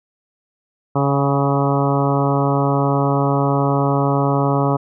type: harmonic tone with a mistuned harmonic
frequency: 139.9 Hz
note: C#3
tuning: 16 cents sharp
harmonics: 1 / 2 / 3 / 4 / 5 / 6 / 7 / 8 / 9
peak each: -18 / -21 / -23 / -24 / -25 / -26 / -26 / -27 / -28 dBFS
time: 0.95-4.77 s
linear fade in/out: 10 ms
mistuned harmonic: 6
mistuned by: -22 cents
effects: none